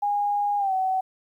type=tone with pitch glide; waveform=sine; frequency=819 to 755.4 Hz; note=G#5 to F#5; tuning=-24 to +36 cents; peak=-21 dBFS; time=0.02-1.01 s; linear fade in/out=10 ms; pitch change=-140 cents; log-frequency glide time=0.58-0.73 s; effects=10-bit